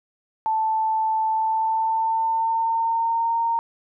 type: tone with pitch glide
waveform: sine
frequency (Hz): 880 to 922.2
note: A5 to A#5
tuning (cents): 0 to -19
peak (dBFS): -19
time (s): 0.46-3.59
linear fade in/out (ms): 0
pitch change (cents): +81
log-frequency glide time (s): 1.29-3.38
effects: none